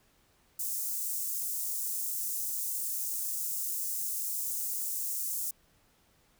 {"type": "high-pass noise", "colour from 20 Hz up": "white", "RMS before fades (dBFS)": -34, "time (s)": [0.59, 5.51], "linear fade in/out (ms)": 5, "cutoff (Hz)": 6800, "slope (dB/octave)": 24, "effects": ["pink hiss -67 dBFS RMS until 6.39 s"]}